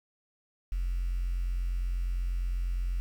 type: tone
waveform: triangle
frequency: 44.23 Hz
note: F1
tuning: 23 cents sharp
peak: -24 dBFS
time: 0.72-3 s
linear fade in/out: 0 ms
effects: tanh soft clip ceiling -25 dBFS + 9-bit